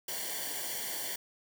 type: noise with comb filter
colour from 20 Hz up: white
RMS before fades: -37 dBFS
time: 0.08-1.16 s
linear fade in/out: 5 ms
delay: 0.78 ms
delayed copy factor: -0.85
effects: none